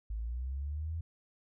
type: linear sweep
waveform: sine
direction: up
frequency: 51.91 to 83.9 Hz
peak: -34 dBFS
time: 0.1-1.01 s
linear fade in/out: 5 ms
effects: none